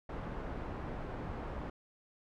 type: low-pass noise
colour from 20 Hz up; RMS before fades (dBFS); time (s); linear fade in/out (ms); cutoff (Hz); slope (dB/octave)
pink; -41; 0.09-1.7; 5; 1200; 12
effects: none